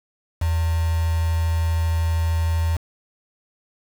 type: tone with quantisation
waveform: sine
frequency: 82.4 Hz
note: E2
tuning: in tune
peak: -18 dBFS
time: 0.41-2.77 s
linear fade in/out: 10 ms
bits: 5
effects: none